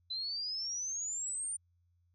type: exponential sweep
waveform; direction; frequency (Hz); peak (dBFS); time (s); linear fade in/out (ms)
sine; up; 4000 to 9170; -35; 0.1-1.57; 10
effects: added 87 Hz sine -69 dBFS peak until 2.14 s